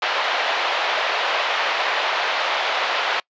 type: band-pass noise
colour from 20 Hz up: pink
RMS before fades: -22 dBFS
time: 0.02-3.2 s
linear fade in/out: 2 ms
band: 590 to 3800 Hz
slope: 24 dB/octave
effects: noise-tail reverb RT60 0.1 s tail -26 dB re dry + resampled to 16000 Hz